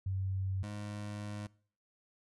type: tone pair in turn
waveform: sine / 25% pulse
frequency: 95.4 / 103.89 Hz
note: G2 / G#2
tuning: -47 / +1 cents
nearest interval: minor second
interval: 148 cents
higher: second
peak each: -32 / -36 dBFS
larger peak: first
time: 0.06-0.63 / 0.63-1.47 s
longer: second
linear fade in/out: 5 ms
effects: noise-tail reverb RT60 0.5 s tail -23 dB re dry + resampled to 24000 Hz